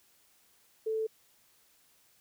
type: tone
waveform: sine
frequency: 440.5 Hz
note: A4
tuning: 2 cents sharp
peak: -29 dBFS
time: 0.86-1.07 s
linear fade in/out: 10 ms
effects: white hiss -66 dBFS RMS until 2.2 s